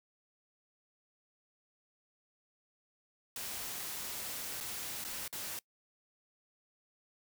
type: noise with dropouts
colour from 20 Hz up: white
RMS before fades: -41 dBFS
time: 3.36-5.59 s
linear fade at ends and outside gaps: 2 ms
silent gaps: 4.604-4.608 / 5.042-5.048 / 5.279-5.327 s
effects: noise-tail reverb RT60 0.1 s tail -23 dB re dry